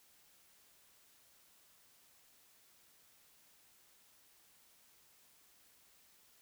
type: silence
effects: white hiss -67 dBFS RMS until 6.41 s